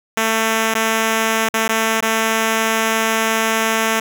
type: tone with dropouts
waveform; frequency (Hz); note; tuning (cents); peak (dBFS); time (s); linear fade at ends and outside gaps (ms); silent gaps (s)
5% pulse; 222.9; A3; +23; -4; 0.17-4; 5; 0.741-0.75 / 1.489-1.539 / 1.68-1.69 / 2.007-2.024
effects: none